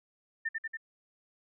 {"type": "tone with echo", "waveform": "sine", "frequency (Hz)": 1800, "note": "A6", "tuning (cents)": 39, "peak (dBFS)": -29, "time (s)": [0.45, 0.49], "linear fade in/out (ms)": 10, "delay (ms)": 94, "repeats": 3, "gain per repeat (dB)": -2, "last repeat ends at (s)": 0.772, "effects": []}